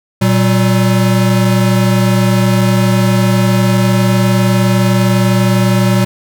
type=tone pair together; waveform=square; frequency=118.2 / 190.41 Hz; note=A#2 / F#3; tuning=+24 / +50 cents; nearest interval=minor sixth; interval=826 cents; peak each=-12 dBFS; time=0.21-6.05 s; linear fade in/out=10 ms; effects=none